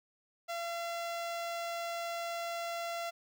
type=tone with notch filter; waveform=sawtooth; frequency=681 Hz; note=F5; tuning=44 cents flat; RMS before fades=-38 dBFS; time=0.48-3.11 s; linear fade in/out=20 ms; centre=11000 Hz; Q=1.4; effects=none